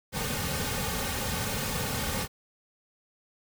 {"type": "noise with comb filter", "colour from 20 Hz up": "pink", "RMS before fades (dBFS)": -31, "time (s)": [0.12, 2.28], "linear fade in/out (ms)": 50, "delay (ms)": 3, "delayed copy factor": -0.75, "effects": []}